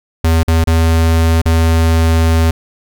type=tone with dropouts; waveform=square; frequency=81.8 Hz; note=E2; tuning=13 cents flat; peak=-9 dBFS; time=0.24-2.51 s; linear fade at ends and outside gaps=5 ms; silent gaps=0.432-0.479 / 0.641-0.672 / 1.417-1.456 s; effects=none